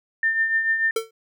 sine tone with tremolo, 1800 Hz, A6, 39 cents sharp, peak -16 dBFS, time 0.23-0.91 s, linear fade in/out 2 ms, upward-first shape triangle, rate 6.8 Hz, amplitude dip 60%
square tone with exponential decay, 450.1 Hz, A4, 39 cents sharp, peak -18 dBFS, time 0.96-1.11 s, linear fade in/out 5 ms, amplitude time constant 31 ms
effects none

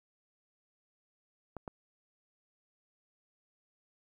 clicks, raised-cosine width 1 ms, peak -27 / -26 dBFS, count 2, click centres 1.567 / 1.678 s, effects 11-bit

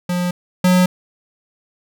square tone pair in turn, 177.9 / 181.85 Hz, F3 / F#3, +32 / -30 cents, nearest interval unison, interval 38 cents, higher second, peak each -18 / -11 dBFS, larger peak second, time 0.09-0.31 / 0.64-0.86 s, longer neither, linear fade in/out 5 ms, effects none

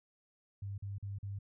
sine tone bursts, 99.6 Hz, G2, 28 cents sharp, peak -38 dBFS, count 4, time 0.62-1.389 s, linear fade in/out 5 ms, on 160 ms, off 43 ms, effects none

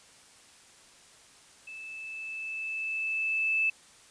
sine tone with level ramp, 2627 Hz, E7, 7 cents flat, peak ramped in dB -41 to -23 dBFS, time 1.67-3.7 s, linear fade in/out 5 ms, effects white hiss -56 dBFS RMS until 4.1 s + resampled to 22050 Hz

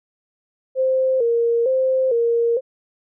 sine tone with vibrato, 493.9 Hz, B4, in tune, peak -15 dBFS, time 0.75-2.61 s, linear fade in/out 50 ms, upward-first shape square, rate 1.1 Hz, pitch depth 97 cents each way, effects none

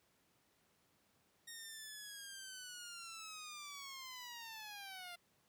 10% pulse linear sweep, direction down, 1864.7 to 690 Hz, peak -40 dBFS, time 1.47-5.16 s, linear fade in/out 10 ms, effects pink hiss -75 dBFS RMS until 5.48 s + high-pass 100 Hz 12 dB/octave

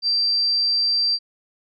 sine tone, 4699 Hz, D8, in tune, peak -17 dBFS, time 0.02-1.19 s, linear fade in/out 50 ms, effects none

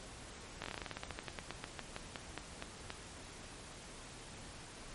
slowing click train, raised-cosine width 0.3 ms, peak -24 dBFS, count 24, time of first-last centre 0.62-2.904 s, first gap 19 ms, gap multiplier 1.13, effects pink hiss -51 dBFS RMS until 4.94 s + MP3 48 kbps

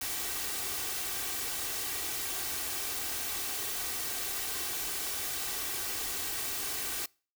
white noise with comb filter, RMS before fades -35 dBFS, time 0.01-7.06 s, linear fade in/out 5 ms, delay 2.6 ms, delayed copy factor +0.55, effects noise-tail reverb RT60 0.4 s tail -26 dB re dry

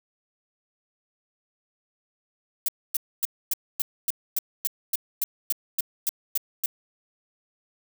violet noise bursts, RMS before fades -24 dBFS, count 15, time 2.66-6.66 s, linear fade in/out 2 ms, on 24 ms, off 260 ms, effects none

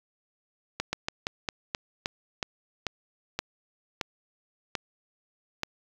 slowing click train, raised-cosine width 0.2 ms, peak -11 dBFS, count 13, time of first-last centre 0.8-5.633 s, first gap 130 ms, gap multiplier 1.19, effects low-pass 7000 Hz 12 dB/octave + 7-bit

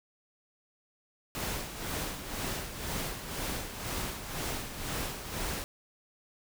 pink noise with tremolo, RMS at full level -34 dBFS, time 1.35-5.64 s, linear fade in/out 0 ms, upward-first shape sine, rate 2 Hz, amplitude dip 60%, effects none

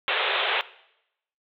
white band-pass noise, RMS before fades -25 dBFS, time 0.08-0.61 s, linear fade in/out 0 ms, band 380 to 3700 Hz, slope 96 dB/octave, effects noise-tail reverb RT60 0.8 s tail -18 dB re dry

